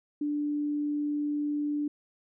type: tone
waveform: sine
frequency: 294.1 Hz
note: D4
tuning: 3 cents sharp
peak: -27 dBFS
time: 0.21-1.88 s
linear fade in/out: 5 ms
effects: none